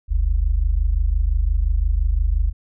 sine tone pair together, 43.52 / 69.3 Hz, F1 / C#2, -5 / 0 cents, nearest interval minor sixth, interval 805 cents, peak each -17 / -20 dBFS, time 0.08-2.53 s, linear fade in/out 50 ms, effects none

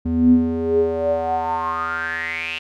square tone with band-pass filter sweep, 82.1 Hz, E2, 6 cents flat, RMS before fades -20 dBFS, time 0.05-2.59 s, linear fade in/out 10 ms, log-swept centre 190 to 2800 Hz, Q 9.3, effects none

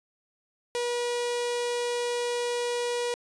sawtooth tone with notch filter, 482.5 Hz, B4, 40 cents flat, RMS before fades -29 dBFS, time 0.75-3.14 s, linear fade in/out 0 ms, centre 1300 Hz, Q 1.7, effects resampled to 22050 Hz

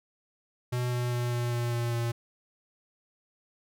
square tone with pitch steps, 123.47 / 122.48 / 121.49 / 120.51 / 119.54 / 118.58 / 117.62 Hz, B2 / B2 / B2 / B2 / A#2 / A#2 / A#2, 0 / -14 / -28 / -42 / +44 / +30 / +16 cents, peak -28 dBFS, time 0.72-2.12 s, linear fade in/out 10 ms, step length 200 ms, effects none

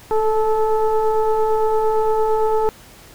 sine tone with frequency modulation, 437.4 Hz, A4, 10 cents flat, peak -14 dBFS, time 0.11-2.69 s, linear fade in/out 0 ms, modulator 433 Hz, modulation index 1.1, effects pink hiss -44 dBFS RMS until 3.14 s

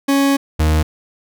40% pulse tone pair in turn, 277 / 77.73 Hz, C#4 / D#2, -1 / -1 cents, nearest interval octave + minor seventh, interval 2200 cents, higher first, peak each -11 dBFS, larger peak neither, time 0.08-0.37 / 0.59-0.83 s, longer first, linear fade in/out 10 ms, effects none

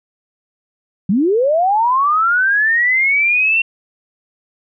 sine linear sweep, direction up, 172.8 to 2731 Hz, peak -11 dBFS, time 1.09-3.62 s, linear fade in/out 5 ms, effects none

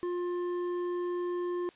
triangle tone with hard clipping, 353.5 Hz, F4, 21 cents sharp, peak -32 dBFS, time 0.03-1.69 s, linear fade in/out 0 ms, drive 11 dB, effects white hiss -59 dBFS RMS until 1.75 s + resampled to 8000 Hz

